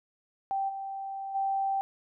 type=tone with level steps; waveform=sine; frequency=781 Hz; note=G5; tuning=7 cents flat; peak=-27 / -34 / -26 dBFS; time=0.51-1.81 s; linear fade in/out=0 ms; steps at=0.68 / 1.34 s; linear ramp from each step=20 ms; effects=none